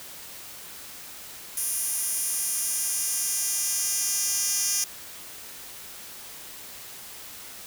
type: tone with high-pass filter sweep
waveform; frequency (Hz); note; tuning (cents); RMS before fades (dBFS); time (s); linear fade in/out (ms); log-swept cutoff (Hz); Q
10% pulse; 401.7; G4; +42; -27; 1.57-4.84; 2; 9900 to 6400; 1.6
effects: white hiss -42 dBFS RMS until 7.66 s